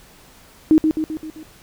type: tone with echo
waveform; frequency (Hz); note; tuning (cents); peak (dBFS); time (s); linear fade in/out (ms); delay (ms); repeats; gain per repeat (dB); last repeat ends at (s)
sine; 313.2; D#4; +11; -8; 0.71-0.78; 0; 130; 5; -5; 1.43
effects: pink hiss -48 dBFS RMS until 1.62 s